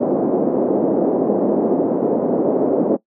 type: band-pass noise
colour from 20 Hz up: pink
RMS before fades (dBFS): -17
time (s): 0-2.97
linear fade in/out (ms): 20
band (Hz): 240 to 590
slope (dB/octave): 24
effects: noise-tail reverb RT60 0.1 s tail -20 dB re dry